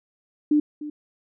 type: tone with echo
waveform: sine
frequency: 298.4 Hz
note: D4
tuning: 28 cents sharp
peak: -15 dBFS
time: 0.51-0.6 s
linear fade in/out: 5 ms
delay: 300 ms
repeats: 1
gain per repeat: -15 dB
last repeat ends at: 0.9 s
effects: none